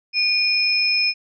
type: tone pair together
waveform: sine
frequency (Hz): 2444 / 5183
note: D#7 / E8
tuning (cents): -32 / -30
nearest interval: octave + minor second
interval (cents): 1302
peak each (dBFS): -19 / -19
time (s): 0.13-1.14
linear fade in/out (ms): 50
effects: none